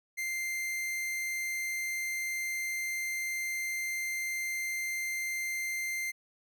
45% pulse tone, 2093 Hz, C7, in tune, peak -32 dBFS, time 0.17-6.12 s, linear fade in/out 20 ms, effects none

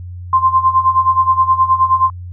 sine tone with tremolo, 1046.5 Hz, C6, in tune, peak -6 dBFS, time 0.33-2.1 s, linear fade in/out 2 ms, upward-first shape sine, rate 9.5 Hz, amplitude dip 80%, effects added 89 Hz sine -26 dBFS peak until 2.32 s

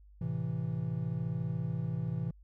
triangle chord, A minor, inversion none, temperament equal, 110 / 130.81 / 164.81 Hz, A2 / C3 / E3, 0 / 0 / 0 cents, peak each -36 / -34 / -33 dBFS, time 0.21-2.31 s, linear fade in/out 5 ms, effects added 50 Hz sine -54 dBFS peak until 2.43 s

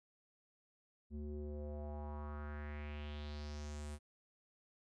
square tone with low-pass filter sweep, 74.1 Hz, D2, 16 cents sharp, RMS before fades -45 dBFS, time 1.1-3.99 s, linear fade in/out 50 ms, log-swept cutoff 270 to 9600 Hz, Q 3.3, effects none

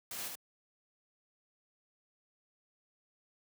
white noise with echo, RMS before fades -42 dBFS, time 0.11-0.28 s, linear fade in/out 2 ms, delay 74 ms, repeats 1, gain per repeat -2 dB, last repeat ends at 0.354 s, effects high-pass 100 Hz 12 dB/octave

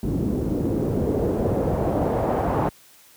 pink noise with low-pass filter sweep, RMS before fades -22 dBFS, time 0.03-2.69 s, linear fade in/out 2 ms, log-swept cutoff 280 to 860 Hz, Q 1.8, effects white hiss -52 dBFS RMS until 3.16 s + high-pass 60 Hz 12 dB/octave

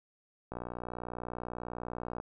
click train, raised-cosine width 1 ms, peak -25 dBFS, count 102, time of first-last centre 0.52-2.201 s, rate 60.1 Hz, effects none

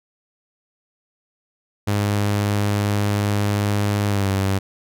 sawtooth tone with pitch glide, 102.6 to 97.23 Hz, G#2 to G2, -21 to -14 cents, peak -14 dBFS, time 1.87-4.59 s, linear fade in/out 10 ms, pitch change -93 cents, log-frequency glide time 4.07-4.29 s, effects none

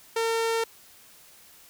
sawtooth tone with low-pass filter, 455 Hz, A#4, 42 cents flat, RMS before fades -26 dBFS, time 0.16-0.64 s, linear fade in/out 5 ms, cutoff 11000 Hz, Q 0.69, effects white hiss -53 dBFS RMS until 1.69 s

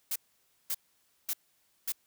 blue noise bursts, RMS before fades -32 dBFS, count 4, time 0.11-1.922 s, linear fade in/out 5 ms, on 48 ms, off 540 ms, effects white hiss -71 dBFS RMS until 2.06 s

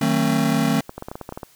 square chord, D# diminished seventh, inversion none, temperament just, 155.56 / 186.68 / 224 / 268.8 Hz, D#3 / F#3 / A3 / C4, 0 / +16 / +31 / +47 cents, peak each -24 / -27 / -22 / -23 dBFS, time 0.01-0.81 s, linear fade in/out 5 ms
clicks, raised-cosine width 1 ms, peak -17 dBFS, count 11, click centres 0.894 / 0.98 / 1.024 / 1.085 / 1.115 / 1.155 / 1.213 / 1.291 / 1.324 / 1.375 / 1.432 s
effects white hiss -54 dBFS RMS until 1.55 s

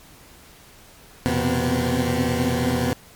20% pulse tone cluster, 84.3 / 121.1 / 130.6 / 242.1 / 256.9 Hz, E2 / B2 / C3 / B3 / C4, +39 / -34 / -3 / -34 / -32 cents, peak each -22 dBFS, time 1.26-2.93 s, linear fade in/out 0 ms, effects pink hiss -48 dBFS RMS until 3.15 s + MP3 96 kbps

